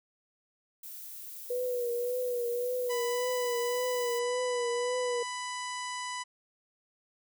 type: noise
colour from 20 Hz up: violet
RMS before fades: -44 dBFS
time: 0.83-4.19 s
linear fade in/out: 5 ms
type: tone with vibrato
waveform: sine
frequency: 488.6 Hz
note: B4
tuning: 19 cents flat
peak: -29 dBFS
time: 1.5-5.23 s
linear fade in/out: 5 ms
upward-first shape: triangle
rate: 1.8 Hz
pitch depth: 57 cents each way
type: harmonic tone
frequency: 994 Hz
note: B5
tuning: 11 cents sharp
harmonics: 1 / 2 / 3 / 4 / 5 / 6 / 7 / 8 / 9 / 10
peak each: -37 / -41 / -45 / -49 / -47 / -48 / -49 / -49 / -56 / -51 dBFS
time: 2.89-6.24 s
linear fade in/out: 20 ms
effects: none